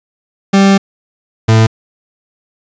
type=tone pair in turn; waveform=40% pulse; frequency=196 / 111.22 Hz; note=G3 / A2; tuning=0 / +19 cents; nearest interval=minor seventh; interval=981 cents; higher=first; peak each=-4 dBFS; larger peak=neither; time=0.53-0.78 / 1.48-1.67 s; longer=first; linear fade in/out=10 ms; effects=resampled to 16000 Hz + 7-bit